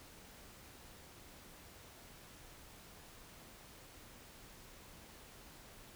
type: silence
effects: pink hiss -57 dBFS RMS until 5.95 s